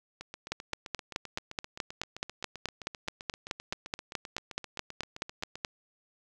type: two click trains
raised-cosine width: 0.2 ms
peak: -14 / -24 dBFS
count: 25 / 42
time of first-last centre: 0.52-5.648 / 0.21-5.556 s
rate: 4.68 / 7.67 Hz
effects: none